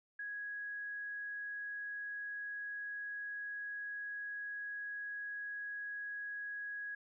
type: tone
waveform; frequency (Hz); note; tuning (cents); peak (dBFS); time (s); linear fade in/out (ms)
sine; 1662; G#6; +1; -40; 0.19-6.95; 5
effects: none